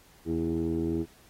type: tone with low-pass filter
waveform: 15% pulse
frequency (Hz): 82.41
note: E2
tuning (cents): 0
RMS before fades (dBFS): -29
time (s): 0.25-1.06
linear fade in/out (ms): 50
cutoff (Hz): 370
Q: 6.7
effects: pink hiss -58 dBFS RMS until 1.29 s + AAC 48 kbps